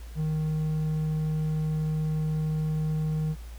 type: tone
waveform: triangle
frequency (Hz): 155.56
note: D#3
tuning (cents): 0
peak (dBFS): -23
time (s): 0.15-3.36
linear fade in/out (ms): 50
effects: added 57 Hz sine -38 dBFS peak until 3.58 s + pink hiss -53 dBFS RMS until 3.58 s